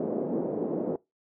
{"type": "band-pass noise", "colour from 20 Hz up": "white", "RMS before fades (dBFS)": -30, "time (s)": [0, 0.96], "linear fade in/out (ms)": 2, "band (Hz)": [190, 500], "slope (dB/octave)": 24, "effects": ["noise-tail reverb RT60 0.2 s tail -22 dB re dry"]}